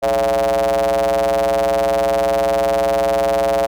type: ring-modulated tone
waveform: square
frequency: 62.6 Hz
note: B1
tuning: 24 cents sharp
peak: -12 dBFS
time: 0.02-3.67 s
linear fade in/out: 20 ms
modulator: 616 Hz
effects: none